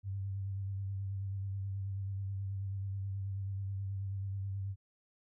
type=tone with vibrato; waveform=sine; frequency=97.7 Hz; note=G2; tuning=5 cents flat; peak=-35 dBFS; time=0.03-4.76 s; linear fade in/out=50 ms; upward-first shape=sine; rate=9.3 Hz; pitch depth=31 cents each way; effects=none